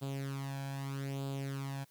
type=tone with flanger; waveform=sawtooth; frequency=137.3 Hz; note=C#3; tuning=16 cents flat; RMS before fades=-39 dBFS; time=0.01-1.85 s; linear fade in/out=20 ms; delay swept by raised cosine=0.25 to 1.25 ms; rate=0.8 Hz; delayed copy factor=+0.7; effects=white hiss -68 dBFS RMS until 1.9 s